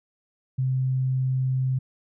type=tone; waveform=sine; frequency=130.3 Hz; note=C3; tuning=7 cents flat; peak=-21 dBFS; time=0.58-1.79 s; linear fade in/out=10 ms; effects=none